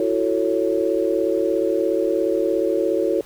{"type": "chord", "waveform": "sine", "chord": "F# minor seventh", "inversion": "third", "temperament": "just", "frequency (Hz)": [333, 370, 444, 555], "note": ["E4", "F#4", "A4", "C#5"], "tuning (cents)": [18, 0, 16, 2], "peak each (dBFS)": -23, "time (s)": [0, 3.21], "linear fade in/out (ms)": 2, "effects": ["pink hiss -47 dBFS RMS until 3.25 s"]}